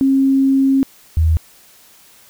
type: tone pair in turn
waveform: sine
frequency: 270 / 80.27 Hz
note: C#4 / E2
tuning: -45 / -45 cents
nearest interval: octave + major sixth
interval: 2100 cents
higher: first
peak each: -10 dBFS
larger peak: neither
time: 0.01-0.83 / 1.17-1.37 s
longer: first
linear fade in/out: 0 ms
effects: white hiss -47 dBFS RMS until 2.29 s